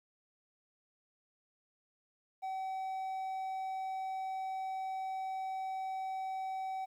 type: tone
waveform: triangle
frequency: 762 Hz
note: G5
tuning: 49 cents flat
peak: -34 dBFS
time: 2.42-6.86 s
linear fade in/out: 20 ms
effects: 12-bit